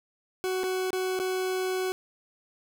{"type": "tone with dropouts", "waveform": "40% pulse", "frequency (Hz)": 372.6, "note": "F#4", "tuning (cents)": 12, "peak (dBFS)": -26, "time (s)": [0.44, 1.92], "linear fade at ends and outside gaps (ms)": 0, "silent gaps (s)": [[0.634, 0.639], [0.905, 0.931], [1.191, 1.199]], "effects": []}